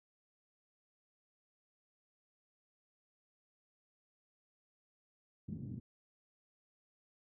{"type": "band-pass noise", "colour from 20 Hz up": "pink", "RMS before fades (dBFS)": -44, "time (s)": [5.48, 5.8], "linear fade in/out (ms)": 10, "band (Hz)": [120, 230], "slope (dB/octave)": 24, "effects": []}